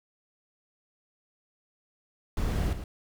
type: noise with echo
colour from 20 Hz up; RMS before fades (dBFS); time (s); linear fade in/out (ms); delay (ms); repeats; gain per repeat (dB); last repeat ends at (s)
brown; -28; 2.37-2.73; 2; 110; 1; -9; 2.84
effects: none